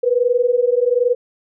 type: tone pair together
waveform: sine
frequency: 478.5 / 499.7 Hz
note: A#4 / B4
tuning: +45 / +20 cents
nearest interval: minor second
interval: 75 cents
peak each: -16 dBFS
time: 0.03-1.15 s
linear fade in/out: 10 ms
effects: none